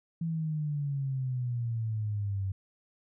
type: exponential sweep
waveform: sine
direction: down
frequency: 167.1 to 95 Hz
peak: -29 dBFS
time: 0.21-2.52 s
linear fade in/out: 5 ms
effects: none